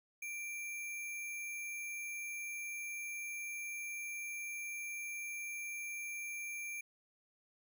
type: tone with sample-and-hold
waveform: sine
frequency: 2356 Hz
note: D7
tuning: 5 cents sharp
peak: -40 dBFS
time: 0.22-6.81 s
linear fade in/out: 5 ms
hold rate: 8820 Hz
effects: none